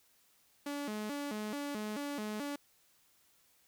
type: tone with vibrato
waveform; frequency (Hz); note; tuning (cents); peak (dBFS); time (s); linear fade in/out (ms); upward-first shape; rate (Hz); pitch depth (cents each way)
sawtooth; 246.9; B3; 0; -33; 0.66-2.56; 5; square; 2.3; 260
effects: white hiss -69 dBFS RMS until 3.67 s